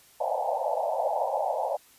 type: band-pass noise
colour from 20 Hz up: pink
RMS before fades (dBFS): -28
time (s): 0.2-1.77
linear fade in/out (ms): 10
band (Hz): 520 to 910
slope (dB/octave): 96
effects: white hiss -57 dBFS RMS until 1.98 s + resampled to 32000 Hz